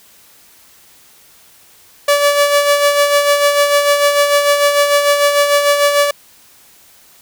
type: tone with tremolo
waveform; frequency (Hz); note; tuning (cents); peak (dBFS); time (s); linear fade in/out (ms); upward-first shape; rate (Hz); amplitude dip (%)
sawtooth; 576; D5; -34; -4; 2.08-6.11; 5; sine; 6.7; 50
effects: white hiss -46 dBFS RMS until 7.21 s